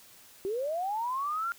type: linear sweep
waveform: sine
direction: up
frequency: 370 to 1410 Hz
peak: -29 dBFS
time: 0.45-1.52 s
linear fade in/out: 0 ms
effects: white hiss -55 dBFS RMS until 1.58 s